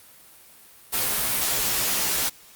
white noise with comb filter, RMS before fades -24 dBFS, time 0.92-2.3 s, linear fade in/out 20 ms, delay 13 ms, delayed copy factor -0.9, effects white hiss -50 dBFS RMS until 2.55 s + Opus 32 kbps

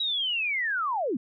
sine linear sweep, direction down, 3896 to 205.9 Hz, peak -25 dBFS, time 0-1.17 s, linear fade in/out 5 ms, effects none

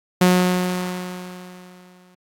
sawtooth tone with exponential decay, 181.3 Hz, F#3, 35 cents flat, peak -7 dBFS, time 0.21-2.15 s, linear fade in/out 5 ms, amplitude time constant 420 ms, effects AAC 48 kbps

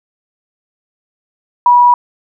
sine tone, 972 Hz, B5, 28 cents flat, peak -4 dBFS, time 1.66-1.94 s, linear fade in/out 2 ms, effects none

